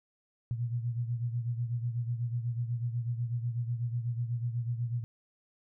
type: beating tone pair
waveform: sine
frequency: 117.8 / 125.9 Hz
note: A#2 / B2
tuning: +19 / +34 cents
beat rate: 8.1 Hz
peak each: -31 / -37 dBFS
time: 0.51-5.04 s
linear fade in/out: 0 ms
effects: none